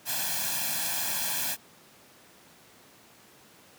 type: noise with comb filter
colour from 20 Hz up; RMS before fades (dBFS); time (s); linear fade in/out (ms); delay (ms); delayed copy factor
white; -30; 0.05-1.57; 50; 1.2; +0.85
effects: pink hiss -55 dBFS RMS until 3.78 s + high-pass 150 Hz 12 dB/octave